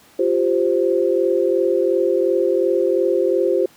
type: chord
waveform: sine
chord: F suspended second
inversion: none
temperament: equal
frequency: 349.2 / 392 / 523.3 Hz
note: F4 / G4 / C5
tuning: 0 / 0 / 0 cents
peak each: -19 dBFS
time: 0.19-3.66 s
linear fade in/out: 5 ms
effects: pink hiss -50 dBFS RMS until 3.76 s + high-pass 150 Hz 12 dB/octave